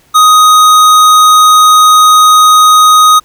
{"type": "tone with hard clipping", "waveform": "sine", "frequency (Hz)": 1250, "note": "D#6", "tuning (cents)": 8, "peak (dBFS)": -3, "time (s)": [0.14, 3.2], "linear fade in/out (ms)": 20, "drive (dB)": 17, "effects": ["pink hiss -47 dBFS RMS until 3.24 s"]}